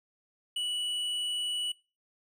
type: tone with hard clipping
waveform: triangle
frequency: 2948 Hz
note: F#7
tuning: 7 cents flat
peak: -31 dBFS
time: 0.56-1.72 s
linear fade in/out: 5 ms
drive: 9 dB
effects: noise-tail reverb RT60 0.3 s tail -22 dB re dry